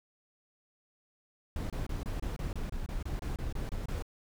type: noise bursts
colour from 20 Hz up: brown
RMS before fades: -35 dBFS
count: 15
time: 1.56-4.024 s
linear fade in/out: 2 ms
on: 140 ms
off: 26 ms
effects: none